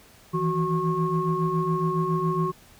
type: tone cluster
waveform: sine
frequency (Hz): 160.3 / 167.5 / 371 / 1088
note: E3 / E3 / F#4 / C#6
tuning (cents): -48 / +28 / +5 / -33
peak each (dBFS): -27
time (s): 0.33-2.52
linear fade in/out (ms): 20
effects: tanh soft clip ceiling -12 dBFS + pink hiss -53 dBFS RMS until 2.79 s